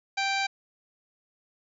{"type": "harmonic tone", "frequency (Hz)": 784, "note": "G5", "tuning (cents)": 0, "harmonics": [1, 2, 3, 4, 5, 6, 7, 8, 9], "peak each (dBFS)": [-29, -33, -30, -41, -35, -37, -48, -44, -46], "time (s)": [0.17, 0.47], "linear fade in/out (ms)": 10, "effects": []}